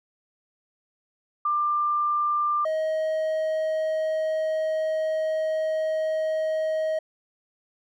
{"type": "tone pair in turn", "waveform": ["sine", "triangle"], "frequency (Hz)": [1190, 630.4], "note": ["D6", "D#5"], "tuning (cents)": [22, 23], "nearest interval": "major seventh", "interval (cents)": 1099, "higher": "first", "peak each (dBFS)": -21, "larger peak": "neither", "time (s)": [[1.45, 2.65], [2.65, 6.99]], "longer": "second", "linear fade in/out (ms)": 5, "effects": []}